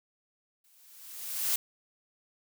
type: noise with exponential growth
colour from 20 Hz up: blue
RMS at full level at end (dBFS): -26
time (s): 0.64-1.56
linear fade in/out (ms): 5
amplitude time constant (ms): 200
effects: none